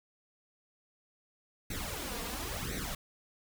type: noise with flanger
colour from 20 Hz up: pink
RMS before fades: -38 dBFS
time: 1.7-2.95 s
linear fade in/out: 5 ms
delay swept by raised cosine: 0.49 to 4.39 ms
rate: 0.96 Hz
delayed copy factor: +0.85
effects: none